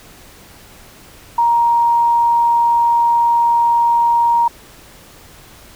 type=tone; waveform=sine; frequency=939 Hz; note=A#5; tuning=12 cents sharp; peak=-10 dBFS; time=1.38-4.48 s; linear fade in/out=5 ms; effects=pink hiss -42 dBFS RMS until 5.75 s